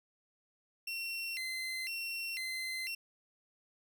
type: tone with vibrato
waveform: 30% pulse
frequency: 2370 Hz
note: D7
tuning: 15 cents sharp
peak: -34 dBFS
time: 0.87-2.95 s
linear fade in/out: 5 ms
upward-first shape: square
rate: 1 Hz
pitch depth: 240 cents each way
effects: none